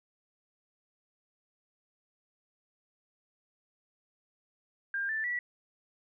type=tone with pitch steps; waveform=sine; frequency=1600 / 1765.1 / 1947.2 Hz; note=G6 / A6 / B6; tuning=+35 / +5 / -25 cents; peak=-30 dBFS; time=4.94-5.39 s; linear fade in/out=2 ms; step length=150 ms; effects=none